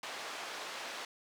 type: band-pass noise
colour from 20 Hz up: pink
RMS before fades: -43 dBFS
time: 0.03-1.05 s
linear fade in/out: 2 ms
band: 630 to 5400 Hz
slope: 12 dB/octave
effects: none